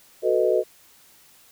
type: chord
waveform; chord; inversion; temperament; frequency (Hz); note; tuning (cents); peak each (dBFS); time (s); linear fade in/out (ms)
sine; B dominant seventh; second; equal with one note detuned; 370 / 440 / 496.2 / 622.3; F#4 / A4 / B4 / D#5; 0 / 0 / +8 / 0; -23; 0.22-0.64; 50
effects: white hiss -54 dBFS RMS until 1.51 s